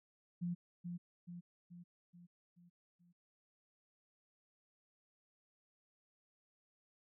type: tone with echo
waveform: sine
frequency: 174.61 Hz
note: F3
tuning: in tune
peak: -36 dBFS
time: 0.41-0.55 s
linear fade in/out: 20 ms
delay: 430 ms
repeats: 6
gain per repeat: -5 dB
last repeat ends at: 3.13 s
effects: none